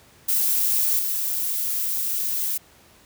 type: noise with level steps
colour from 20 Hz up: violet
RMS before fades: -21 / -25 dBFS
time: 0.28-2.58 s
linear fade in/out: 10 ms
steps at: 0.99 s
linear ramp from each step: 2 ms
effects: pink hiss -53 dBFS RMS until 3.05 s + high-pass 60 Hz 12 dB/octave